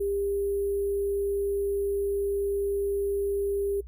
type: tone with sample-and-hold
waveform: sine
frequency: 399.6 Hz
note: G4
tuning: 33 cents sharp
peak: -25 dBFS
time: 0-3.81 s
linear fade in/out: 10 ms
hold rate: 11025 Hz
effects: noise-tail reverb RT60 0.1 s tail -21 dB re dry + added 60 Hz sine -40 dBFS peak until 3.87 s